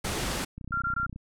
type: low-pass noise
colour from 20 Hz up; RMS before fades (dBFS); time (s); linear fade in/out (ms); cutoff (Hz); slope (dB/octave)
pink; -31; 0.04-0.45; 10; 11000; 24
type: click train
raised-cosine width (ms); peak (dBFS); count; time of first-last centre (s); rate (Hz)
5; -27; 19; 0.58-1.161; 31
type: tone bursts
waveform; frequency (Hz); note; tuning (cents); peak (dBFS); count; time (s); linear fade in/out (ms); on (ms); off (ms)
sine; 1383; F6; -17; -26; 3; 0.72-1.062; 5; 100; 21
effects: none